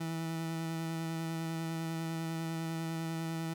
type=tone with vibrato; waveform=30% pulse; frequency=163.4 Hz; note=E3; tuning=15 cents flat; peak=-32 dBFS; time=0-3.54 s; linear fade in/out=10 ms; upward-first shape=sine; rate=10 Hz; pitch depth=14 cents each way; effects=none